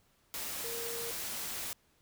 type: tone in noise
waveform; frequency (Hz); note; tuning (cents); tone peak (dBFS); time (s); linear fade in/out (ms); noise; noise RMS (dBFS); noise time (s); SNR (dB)
sine; 466.2; A#4; 0; -41; 0.64-1.11; 0; white; -39; 0.34-1.73; -5
effects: pink hiss -70 dBFS RMS until 2.01 s